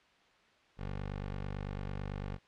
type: tone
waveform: 15% pulse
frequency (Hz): 49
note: G1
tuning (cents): 0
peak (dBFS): -31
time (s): 0.77-2.39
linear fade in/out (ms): 50
effects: white hiss -65 dBFS RMS until 2.47 s + low-pass 3000 Hz 12 dB/octave